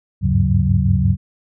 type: tone cluster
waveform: sine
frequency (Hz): 76 / 96.1 / 101.8 / 137.4 / 184.4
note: D#2 / G2 / G#2 / C#3 / F#3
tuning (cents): -40 / -34 / -34 / -15 / -6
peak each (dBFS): -19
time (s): 0.21-1.17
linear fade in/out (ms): 50
effects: none